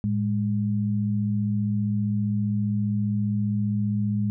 sine tone pair together, 110 / 205.1 Hz, A2 / G#3, 0 / -21 cents, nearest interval major seventh, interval 1079 cents, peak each -25 / -24 dBFS, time 0.04-4.3 s, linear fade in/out 0 ms, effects none

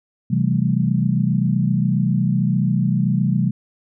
sine chord, A minor seventh, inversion first, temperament equal with one note detuned, 130.81 / 164.81 / 192.52 / 220 Hz, C3 / E3 / G3 / A3, 0 / 0 / -31 / 0 cents, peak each -20 / -21 / -20 / -24 dBFS, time 0.3-3.51 s, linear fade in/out 10 ms, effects none

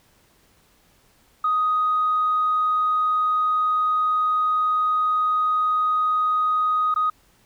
sine tone with dropouts, 1249 Hz, D#6, 6 cents sharp, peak -17 dBFS, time 1.44-7.1 s, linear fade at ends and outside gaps 5 ms, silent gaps 6.942-6.96 s, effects tanh soft clip ceiling -13 dBFS + pink hiss -59 dBFS RMS until 7.45 s

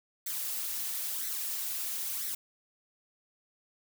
blue noise with flanger, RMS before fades -35 dBFS, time 0.26-2.35 s, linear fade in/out 5 ms, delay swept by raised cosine 0.5 to 5.7 ms, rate 1 Hz, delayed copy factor +0.7, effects none

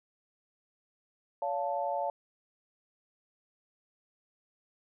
sine chord, Db augmented, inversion none, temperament equal with one note detuned, 567 / 698.5 / 880 Hz, Db5 / F5 / A5, +39 / 0 / 0 cents, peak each -34 dBFS, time 1.42-2.1 s, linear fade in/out 2 ms, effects none

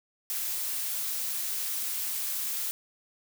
blue noise, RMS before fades -32 dBFS, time 0.3-2.71 s, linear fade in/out 0 ms, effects none

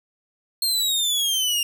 sawtooth exponential sweep, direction down, 4256 to 2794 Hz, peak -17 dBFS, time 0.62-1.63 s, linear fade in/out 2 ms, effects none

